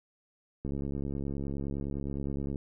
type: click train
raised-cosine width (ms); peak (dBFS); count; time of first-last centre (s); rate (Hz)
3; -23; 134; 0.65-2.558; 69.7
effects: none